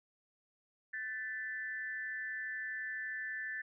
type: tone with amplitude modulation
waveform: sine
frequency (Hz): 1763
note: A6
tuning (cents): +3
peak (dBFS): -34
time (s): 0.93-3.62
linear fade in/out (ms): 10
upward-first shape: sine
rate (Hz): 232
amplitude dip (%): 80
effects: none